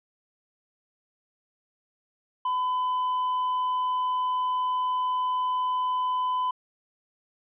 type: tone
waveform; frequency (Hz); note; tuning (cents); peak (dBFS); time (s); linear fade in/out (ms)
triangle; 1007; B5; +33; -22; 2.45-6.51; 5
effects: resampled to 8000 Hz